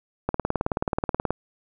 click train, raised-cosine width 1 ms, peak -9 dBFS, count 20, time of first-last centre 0.29-1.306 s, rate 18.7 Hz, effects none

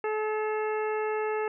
harmonic tone with a mistuned harmonic, 430 Hz, A4, 40 cents flat, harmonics 1 / 2 / 3 / 4 / 5 / 6, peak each -28 / -34 / -38 / -40 / -42 / -44 dBFS, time 0.04-1.48 s, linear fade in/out 2 ms, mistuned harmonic 6, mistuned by +63 cents, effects none

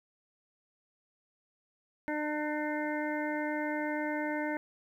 harmonic tone, 300.7 Hz, D4, 41 cents sharp, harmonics 1 / 2 / 3 / 5 / 6 / 7, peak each -34 / -37 / -39 / -41 / -42 / -42 dBFS, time 2.08-4.57 s, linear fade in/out 0 ms, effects 11-bit

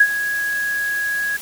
sine tone with ADSR envelope, 1661.2 Hz, G#6, in tune, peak -6 dBFS, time 0-1.37 s, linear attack 6 ms, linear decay 58 ms, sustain -13 dB, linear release 7 ms, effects white hiss -34 dBFS RMS until 1.41 s

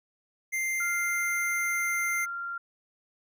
square tone, 2093 Hz, C7, in tune, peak -28 dBFS, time 0.52-2.26 s, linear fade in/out 20 ms
sine tone with pitch glide, 1396.9 to 1386.4 Hz, F6 to F6, 0 to -13 cents, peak -32 dBFS, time 0.8-2.58 s, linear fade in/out 5 ms, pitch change -13 cents, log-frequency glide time 1.44-2.09 s
effects none

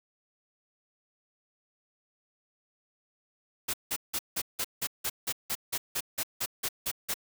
white noise bursts, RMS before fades -31 dBFS, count 16, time 3.68-7.142 s, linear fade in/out 10 ms, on 57 ms, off 170 ms, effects none

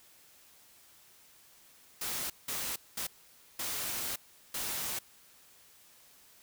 white noise bursts at uneven times, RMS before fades -36 dBFS, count 5, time 2.01-2.3 / 2.48-2.76 / 2.97-3.07 / 3.59-4.16 / 4.54-4.99 s, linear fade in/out 5 ms, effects white hiss -60 dBFS RMS until 6.42 s

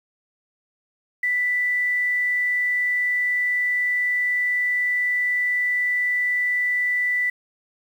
sine tone, 1978 Hz, B6, 2 cents sharp, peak -19 dBFS, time 1.23-7.3 s, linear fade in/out 5 ms, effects 8-bit

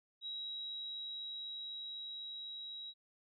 sine tone with level ramp, 3852 Hz, B7, 44 cents flat, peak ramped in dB -40 to -44 dBFS, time 0.21-2.94 s, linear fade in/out 50 ms, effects none

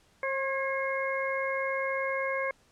harmonic tone with a mistuned harmonic, 537 Hz, C5, 45 cents sharp, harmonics 1 / 2 / 3 / 4, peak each -31 / -35 / -36 / -34 dBFS, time 0.23-2.51 s, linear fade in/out 2 ms, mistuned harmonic 3, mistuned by +34 cents, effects pink hiss -64 dBFS RMS until 2.71 s + low-pass 9000 Hz 12 dB/octave

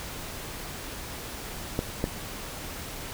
clicks, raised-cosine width 2 ms, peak -12 dBFS, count 2, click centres 1.791 / 2.041 s, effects pink hiss -38 dBFS RMS until 3.13 s

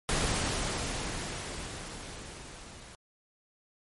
pink noise with level ramp, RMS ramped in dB -28 to -49 dBFS, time 0.09-2.95 s, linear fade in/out 0 ms, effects MP3 48 kbps

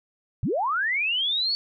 sine linear sweep, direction up, 82.41 to 4506 Hz, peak -22 dBFS, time 0.43-1.55 s, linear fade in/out 0 ms, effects none

